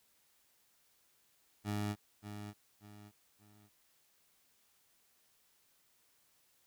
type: tone with echo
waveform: 20% pulse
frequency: 103.83 Hz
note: G#2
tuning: in tune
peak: -30 dBFS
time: 1.64-1.96 s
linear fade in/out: 50 ms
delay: 580 ms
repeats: 3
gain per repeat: -9 dB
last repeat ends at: 3.7 s
effects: white hiss -72 dBFS RMS until 6.66 s